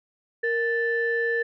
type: tone pair together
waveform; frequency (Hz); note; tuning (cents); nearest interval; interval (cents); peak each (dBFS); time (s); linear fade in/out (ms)
sine; 465.8 / 1760; A#4 / A6; -1 / 0; octave + major seventh; 2301; -24; 0.43-1.43; 10
effects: tanh soft clip ceiling -15 dBFS